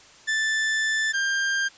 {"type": "tone pair in turn", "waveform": "40% pulse", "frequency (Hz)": [1760, 1593.8], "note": ["A6", "G6"], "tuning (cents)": [0, 28], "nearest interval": "major second", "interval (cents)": 172, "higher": "first", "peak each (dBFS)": -21, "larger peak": "neither", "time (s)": [[0.27, 1.13], [1.13, 1.69]], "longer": "first", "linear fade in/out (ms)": 20, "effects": ["white hiss -50 dBFS RMS until 1.77 s", "resampled to 16000 Hz"]}